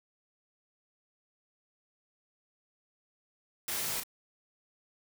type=noise with echo; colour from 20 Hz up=white; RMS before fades=-35 dBFS; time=3.68-4 s; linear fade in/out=2 ms; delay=35 ms; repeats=1; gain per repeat=-6 dB; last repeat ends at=4.035 s; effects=none